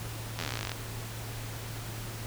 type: slowing click train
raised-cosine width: 0.2 ms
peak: -16 dBFS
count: 21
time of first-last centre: 0.39-0.718 s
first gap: 11 ms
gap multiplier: 1.04
effects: added 112 Hz sine -39 dBFS peak until 2.26 s + pink hiss -42 dBFS RMS until 2.26 s